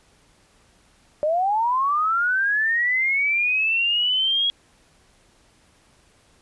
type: linear sweep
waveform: sine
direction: up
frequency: 586 to 3322 Hz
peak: -18 dBFS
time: 1.23-4.5 s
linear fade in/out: 0 ms
effects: pink hiss -58 dBFS RMS until 6.41 s + resampled to 24000 Hz